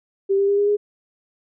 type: tone with pitch steps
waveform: sine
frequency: 392 / 397.2 / 402.6 / 407.9 / 413.4 Hz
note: G4 / G4 / G4 / G#4 / G#4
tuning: 0 / +23 / +46 / -31 / -8 cents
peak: -15 dBFS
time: 0.29-0.77 s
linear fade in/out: 20 ms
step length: 96 ms
effects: none